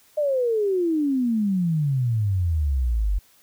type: exponential sweep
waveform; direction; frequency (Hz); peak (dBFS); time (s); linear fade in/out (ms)
sine; down; 613 to 46.25; -19; 0.17-3.19; 10
effects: white hiss -57 dBFS RMS until 3.42 s